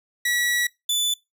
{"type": "tone pair in turn", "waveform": "sawtooth", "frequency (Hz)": [1936, 3488], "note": ["B6", "A7"], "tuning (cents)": [-35, -16], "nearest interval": "minor seventh", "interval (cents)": 1019, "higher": "second", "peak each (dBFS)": -17, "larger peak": "neither", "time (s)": [[0.25, 0.67], [0.89, 1.14]], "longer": "first", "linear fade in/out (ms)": 5, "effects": ["noise-tail reverb RT60 0.2 s tail -22 dB re dry"]}